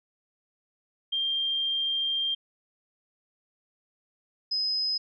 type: tone pair in turn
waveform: sine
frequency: 3187 / 5059 Hz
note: G7 / D#8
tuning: +28 / +28 cents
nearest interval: minor sixth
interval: 800 cents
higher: second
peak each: -25 dBFS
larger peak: neither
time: 1.12-2.35 / 4.51-4.98 s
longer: first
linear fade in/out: 10 ms
effects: none